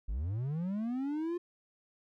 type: linear sweep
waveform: triangle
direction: up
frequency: 43.65 to 355.6 Hz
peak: -30 dBFS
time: 0.08-1.38 s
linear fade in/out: 10 ms
effects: none